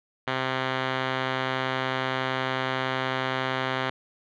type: tone with low-pass filter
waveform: 5% pulse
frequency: 130.81 Hz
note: C3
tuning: in tune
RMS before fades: -28 dBFS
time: 0.27-3.9 s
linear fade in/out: 5 ms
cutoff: 2700 Hz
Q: 4.6
effects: none

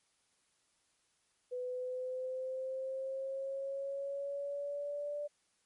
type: exponential sweep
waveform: sine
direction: up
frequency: 497.2 to 587.3 Hz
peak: -36 dBFS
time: 1.51-5.28 s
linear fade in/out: 20 ms
effects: white hiss -75 dBFS RMS until 5.65 s + MP3 48 kbps

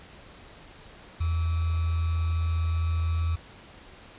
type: tone with sample-and-hold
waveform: sine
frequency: 82.41 Hz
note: E2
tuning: in tune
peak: -23 dBFS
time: 1.2-3.36 s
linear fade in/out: 10 ms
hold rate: 1225 Hz
effects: pink hiss -49 dBFS RMS until 4.18 s + resampled to 8000 Hz

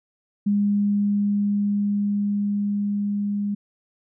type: tone with level ramp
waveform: sine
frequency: 203.9 Hz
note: G#3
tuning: 32 cents flat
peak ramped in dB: -17 to -22 dBFS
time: 0.46-3.55 s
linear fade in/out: 10 ms
effects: none

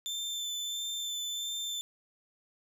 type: tone with vibrato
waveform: 30% pulse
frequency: 3546 Hz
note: A7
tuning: 13 cents sharp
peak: -31 dBFS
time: 0.06-1.81 s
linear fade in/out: 0 ms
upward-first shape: sine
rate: 1.5 Hz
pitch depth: 15 cents each way
effects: none

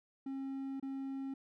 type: tone with dropouts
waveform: triangle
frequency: 270.1 Hz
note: C#4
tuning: 45 cents flat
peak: -36 dBFS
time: 0.26-1.34 s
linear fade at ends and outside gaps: 5 ms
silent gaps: 0.799-0.826 s
effects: none

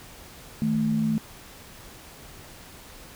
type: tone pair together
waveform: sine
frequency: 158.31 / 220.1 Hz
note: D#3 / A3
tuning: +30 / +1 cents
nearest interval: tritone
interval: 571 cents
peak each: -28 / -22 dBFS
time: 0.62-1.18 s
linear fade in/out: 0 ms
effects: pink hiss -46 dBFS RMS until 3.15 s

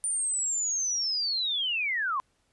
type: linear sweep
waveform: sine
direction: down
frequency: 9200 to 1008 Hz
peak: -26 dBFS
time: 0.04-2.2 s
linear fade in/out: 0 ms
effects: pink hiss -71 dBFS RMS until 2.52 s + resampled to 24000 Hz

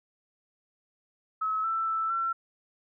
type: tone with pitch steps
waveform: sine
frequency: 1289 / 1330 / 1322 / 1351 Hz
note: E6 / E6 / E6 / E6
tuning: -39 / +15 / +5 / +42 cents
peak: -26 dBFS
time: 1.41-2.33 s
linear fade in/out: 10 ms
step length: 230 ms
effects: none

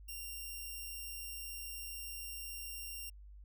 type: tone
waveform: 5% pulse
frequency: 2773 Hz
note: F7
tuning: 13 cents flat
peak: -34 dBFS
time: 0.08-3.1 s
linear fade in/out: 10 ms
effects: added 50 Hz sine -51 dBFS peak until 3.44 s

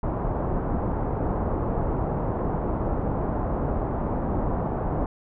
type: low-pass noise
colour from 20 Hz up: pink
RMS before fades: -26 dBFS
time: 0.03-5.06 s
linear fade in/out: 2 ms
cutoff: 1000 Hz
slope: 24 dB/octave
effects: none

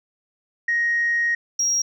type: tone pair in turn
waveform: sine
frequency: 1876 / 5636 Hz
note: A#6 / F8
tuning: +11 / +15 cents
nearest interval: octave + perfect fifth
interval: 1904 cents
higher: second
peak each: -17 dBFS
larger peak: neither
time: 0.68-1.35 / 1.59-1.82 s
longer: first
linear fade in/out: 5 ms
effects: tanh soft clip ceiling -14 dBFS

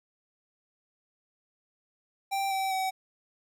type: tone with pitch steps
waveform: square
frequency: 784 / 771.4 / 759 Hz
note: G5 / G5 / F#5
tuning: 0 / -28 / +44 cents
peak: -28 dBFS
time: 2.31-2.91 s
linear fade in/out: 20 ms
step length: 200 ms
effects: none

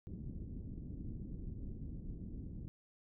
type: low-pass noise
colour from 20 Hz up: pink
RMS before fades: -45 dBFS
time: 0.07-2.68 s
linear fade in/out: 0 ms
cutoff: 290 Hz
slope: 24 dB/octave
effects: none

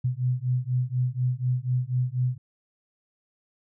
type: beating tone pair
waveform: sine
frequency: 123.9 / 128 Hz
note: B2 / C3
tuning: +6 / -38 cents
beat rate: 4.1 Hz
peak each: -26 / -26 dBFS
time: 0.04-2.38 s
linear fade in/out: 10 ms
effects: none

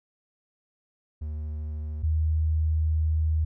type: tone pair in turn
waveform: triangle / sine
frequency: 76.1 / 78.65 Hz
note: D#2 / D#2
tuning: -38 / +19 cents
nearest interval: minor second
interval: 57 cents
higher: second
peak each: -28 / -21 dBFS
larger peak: second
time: 1.21-2.03 / 2.03-3.45 s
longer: second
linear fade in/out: 10 ms
effects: none

